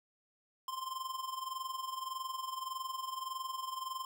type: tone with amplitude modulation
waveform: square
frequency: 1046.5 Hz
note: C6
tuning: in tune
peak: -36 dBFS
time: 0.68-4.05 s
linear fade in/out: 2 ms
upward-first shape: sine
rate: 21.7 Hz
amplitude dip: 70%
effects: none